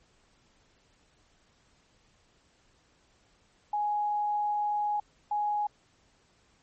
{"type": "tone bursts at uneven times", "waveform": "sine", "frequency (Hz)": 833, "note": "G#5", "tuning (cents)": 5, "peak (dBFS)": -26, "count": 2, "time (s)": [[3.73, 5], [5.31, 5.67]], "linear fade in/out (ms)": 5, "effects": ["pink hiss -66 dBFS RMS until 6.62 s", "MP3 32 kbps"]}